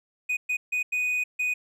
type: tone bursts at uneven times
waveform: triangle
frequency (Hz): 2486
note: D#7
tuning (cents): -2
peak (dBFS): -22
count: 5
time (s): 0.29-0.37 / 0.49-0.57 / 0.72-0.83 / 0.92-1.24 / 1.39-1.54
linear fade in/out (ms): 10
effects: none